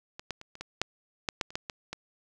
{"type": "clicks", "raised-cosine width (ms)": 0.2, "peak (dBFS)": [-23, -16, -27, -29, -21, -9, -11, -11, -30, -13, -18, -19], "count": 12, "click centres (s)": [0.195, 0.307, 0.414, 0.554, 0.61, 0.816, 1.288, 1.412, 1.505, 1.555, 1.698, 1.93], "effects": []}